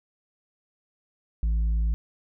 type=tone with tanh clipping; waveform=sine; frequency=55 Hz; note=A1; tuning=in tune; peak=-22 dBFS; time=1.43-1.94 s; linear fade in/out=0 ms; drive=4 dB; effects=none